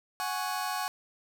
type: chord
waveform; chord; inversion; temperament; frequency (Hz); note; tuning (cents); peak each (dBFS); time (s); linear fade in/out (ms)
sawtooth; F# suspended second; none; just; 740 / 832.5 / 1110; F#5 / G#5 / C#6; 0 / +4 / +2; -31; 0.2-0.88; 0
effects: none